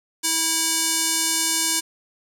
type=tone with band-pass filter; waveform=square; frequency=325.4 Hz; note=E4; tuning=22 cents flat; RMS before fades=-22 dBFS; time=0.23-1.81 s; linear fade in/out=20 ms; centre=7800 Hz; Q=1.5; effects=none